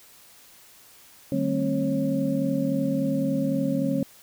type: tone cluster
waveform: sine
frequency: 152.2 / 195 / 225 / 268.6 / 547 Hz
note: D#3 / G3 / A3 / C4 / C#5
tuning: -38 / -9 / +39 / +46 / -23 cents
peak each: -30 / -30 / -30 / -25 / -30 dBFS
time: 1.32-4.03 s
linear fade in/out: 2 ms
effects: white hiss -52 dBFS RMS until 4.22 s